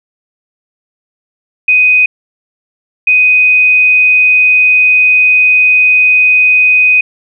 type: tone pair in turn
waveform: sine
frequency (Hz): 2500 / 2500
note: D#7 / D#7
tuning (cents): +8 / +8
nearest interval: unison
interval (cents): 0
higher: neither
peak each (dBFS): -4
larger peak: neither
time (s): 1.68-2.06 / 3.07-7.01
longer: second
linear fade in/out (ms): 5
effects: none